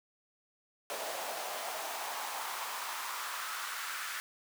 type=noise with high-pass filter sweep; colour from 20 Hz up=pink; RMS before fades=-39 dBFS; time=0.9-4.2 s; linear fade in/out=0 ms; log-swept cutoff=590 to 1500 Hz; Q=2.6; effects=none